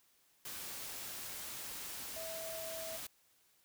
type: tone in noise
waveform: sine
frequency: 650 Hz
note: E5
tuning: 24 cents flat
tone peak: -44 dBFS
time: 2.16-2.97 s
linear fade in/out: 5 ms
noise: white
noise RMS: -45 dBFS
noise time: 0.45-3.07 s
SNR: -2 dB
effects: white hiss -71 dBFS RMS until 3.64 s